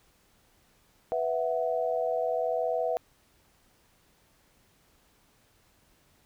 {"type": "chord", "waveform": "sine", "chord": "B suspended fourth", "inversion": "none", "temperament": "equal", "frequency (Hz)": [493.9, 659.3, 740], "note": ["B4", "E5", "F#5"], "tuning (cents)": [0, 0, 0], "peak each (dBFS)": [-30, -29, -33], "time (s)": [1.12, 2.97], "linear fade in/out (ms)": 0, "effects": ["pink hiss -65 dBFS RMS until 6.25 s"]}